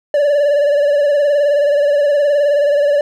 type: tone with vibrato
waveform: triangle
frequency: 578 Hz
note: D5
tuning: 28 cents flat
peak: -8 dBFS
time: 0.14-3.01 s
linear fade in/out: 2 ms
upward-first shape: sine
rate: 19 Hz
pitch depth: 51 cents each way
effects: none